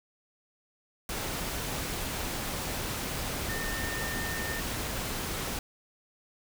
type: tone in noise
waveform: sine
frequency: 1816 Hz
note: A#6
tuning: 46 cents flat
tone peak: -36 dBFS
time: 3.49-4.6 s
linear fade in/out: 2 ms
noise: pink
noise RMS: -34 dBFS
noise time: 1.09-5.59 s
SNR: -5 dB
effects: none